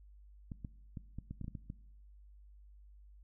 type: clicks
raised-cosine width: 5 ms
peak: -30 dBFS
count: 10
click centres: 0.518 / 0.648 / 0.972 / 1.186 / 1.31 / 1.413 / 1.444 / 1.481 / 1.552 / 1.701 s
effects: noise-tail reverb RT60 0.8 s tail -19 dB re dry + added 50 Hz sine -55 dBFS peak until 3.23 s